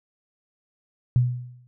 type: tone with exponential decay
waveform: sine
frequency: 123.47 Hz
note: B2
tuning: in tune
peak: -13 dBFS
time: 1.16-1.67 s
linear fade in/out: 0 ms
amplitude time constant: 110 ms
effects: none